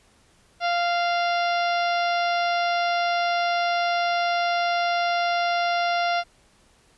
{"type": "harmonic tone", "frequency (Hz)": 695, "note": "F5", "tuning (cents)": -9, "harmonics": [1, 2, 3, 4, 5, 6, 7, 8], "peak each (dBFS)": [-22, -28, -32, -34, -36, -38, -39, -40], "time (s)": [0.6, 6.24], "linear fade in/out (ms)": 50, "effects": ["pink hiss -59 dBFS RMS until 6.97 s", "resampled to 24000 Hz"]}